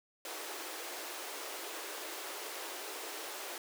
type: high-pass noise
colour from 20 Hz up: pink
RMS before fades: -43 dBFS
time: 0.25-3.58 s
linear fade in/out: 2 ms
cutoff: 330 Hz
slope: 48 dB/octave
effects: none